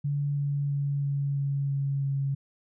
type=tone with pitch steps; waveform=sine; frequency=143.4 / 142.49 / 141.59 / 140.69 / 139.8 / 138.92 / 138.04 Hz; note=D3 / C#3 / C#3 / C#3 / C#3 / C#3 / C#3; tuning=-41 / +48 / +37 / +26 / +15 / +4 / -7 cents; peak=-25 dBFS; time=0.04-2.35 s; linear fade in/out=10 ms; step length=330 ms; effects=none